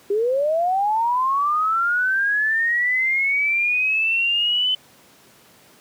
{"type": "linear sweep", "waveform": "sine", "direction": "up", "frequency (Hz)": [392, 3044], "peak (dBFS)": -17, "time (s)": [0.1, 4.75], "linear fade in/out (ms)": 5, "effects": ["pink hiss -51 dBFS RMS until 5.8 s", "high-pass 150 Hz 12 dB/octave"]}